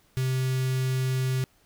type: tone with notch filter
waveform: square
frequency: 130.1 Hz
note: C3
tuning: 9 cents flat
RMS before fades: -26 dBFS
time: 0.17-1.44 s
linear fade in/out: 0 ms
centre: 760 Hz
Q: 0.58
effects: pink hiss -63 dBFS RMS until 1.65 s